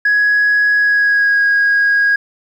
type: tone with pitch glide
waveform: sine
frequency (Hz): 1671 to 1643.2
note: G#6 to G#6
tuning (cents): +10 to -19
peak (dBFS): -8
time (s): 0.05-2.16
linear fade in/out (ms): 5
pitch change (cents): -29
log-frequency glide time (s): 0.75-1.43
effects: tanh soft clip ceiling -7 dBFS + 8-bit

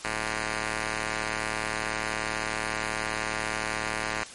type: ring-modulated tone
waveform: 5% pulse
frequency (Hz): 110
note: A2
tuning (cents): 0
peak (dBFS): -14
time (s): 0.04-4.24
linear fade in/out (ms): 5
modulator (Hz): 1300
effects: white hiss -44 dBFS RMS until 4.34 s + MP3 48 kbps

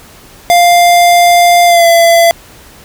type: tone with pitch glide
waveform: square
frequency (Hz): 698.5 to 675.9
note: F5 to E5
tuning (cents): 0 to +43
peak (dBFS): -4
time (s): 0.5-2.31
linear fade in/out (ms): 0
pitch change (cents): -57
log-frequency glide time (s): 1.66-1.86
effects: pink hiss -37 dBFS RMS until 2.84 s

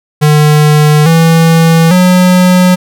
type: tone with pitch steps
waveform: square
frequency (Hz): 150.5 / 164.3 / 181.8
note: D3 / E3 / F#3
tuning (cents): +43 / -5 / -30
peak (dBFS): -4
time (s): 0.21-2.76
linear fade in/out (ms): 20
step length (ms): 850
effects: none

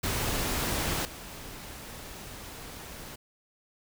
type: noise with level steps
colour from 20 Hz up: pink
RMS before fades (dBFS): -30 / -43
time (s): 0.03-3.16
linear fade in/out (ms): 10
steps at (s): 1.05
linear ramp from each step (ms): 2
effects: none

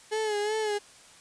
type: tone with vibrato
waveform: 35% pulse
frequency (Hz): 424.7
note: G#4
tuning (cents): +39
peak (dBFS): -25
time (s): 0.11-0.79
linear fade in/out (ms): 20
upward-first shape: sine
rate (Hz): 2.7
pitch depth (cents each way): 56
effects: white hiss -53 dBFS RMS until 1.2 s + resampled to 22050 Hz

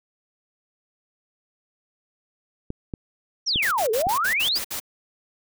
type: clicks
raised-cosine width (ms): 3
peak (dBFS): -17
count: 4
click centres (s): 2.704 / 2.938 / 3.559 / 4.069
type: exponential two-way sweep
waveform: sine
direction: down then up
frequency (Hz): 6000 to 415.3 to 5230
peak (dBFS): -20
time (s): 3.46-4.59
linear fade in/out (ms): 20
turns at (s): 3.91
type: noise bursts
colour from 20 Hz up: white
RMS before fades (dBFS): -30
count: 8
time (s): 3.62-4.801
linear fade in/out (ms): 10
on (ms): 96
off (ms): 59
effects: none

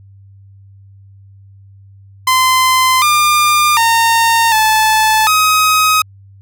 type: tone with pitch steps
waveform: sawtooth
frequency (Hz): 1032 / 1201 / 917 / 871 / 1263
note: C6 / D6 / A#5 / A5 / D#6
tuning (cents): -24 / +38 / -29 / -18 / +26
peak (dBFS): -5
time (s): 2.27-6.02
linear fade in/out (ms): 5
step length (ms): 750
effects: added 98 Hz sine -38 dBFS peak until 6.41 s

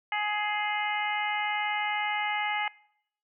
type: harmonic tone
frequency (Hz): 418.8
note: G#4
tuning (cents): +15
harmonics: 2 / 3 / 4 / 5 / 6 / 7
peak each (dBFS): -30 / -38 / -37 / -31 / -41 / -38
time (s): 0.12-2.68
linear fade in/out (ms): 2
effects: noise-tail reverb RT60 0.7 s tail -23 dB re dry

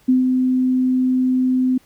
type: tone with ADSR envelope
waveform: sine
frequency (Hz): 256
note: C4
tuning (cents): -38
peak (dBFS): -10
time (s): 0.08-1.78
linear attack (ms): 11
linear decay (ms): 140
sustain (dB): -4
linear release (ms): 7
effects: pink hiss -55 dBFS RMS until 1.85 s

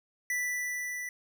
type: tone with level ramp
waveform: square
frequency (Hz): 1975.5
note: B6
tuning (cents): 0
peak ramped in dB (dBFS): -29 to -36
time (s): 0.3-1.09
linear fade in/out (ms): 2
effects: none

